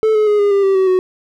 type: tone with pitch steps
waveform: triangle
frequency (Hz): 437.3 / 427.1 / 417.1 / 407.3 / 397.8 / 388.5 / 379.4 / 370.5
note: A4 / G#4 / G#4 / G#4 / G4 / G4 / F#4 / F#4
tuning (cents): -11 / +48 / +7 / -34 / +25 / -16 / +43 / +2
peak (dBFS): -8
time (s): 0.03-0.99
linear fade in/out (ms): 0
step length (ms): 120
effects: none